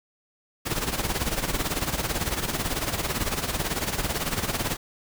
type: noise with tremolo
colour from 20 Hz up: pink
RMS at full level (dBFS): -25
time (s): 0.65-4.77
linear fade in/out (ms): 20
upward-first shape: sine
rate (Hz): 18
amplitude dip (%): 70
effects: none